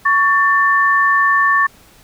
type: tone pair together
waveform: sine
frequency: 1120 / 1780 Hz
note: C#6 / A6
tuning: +18 / +20 cents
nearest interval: minor sixth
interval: 802 cents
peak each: -13 dBFS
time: 0.05-1.67 s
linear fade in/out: 10 ms
effects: pink hiss -47 dBFS RMS until 2.03 s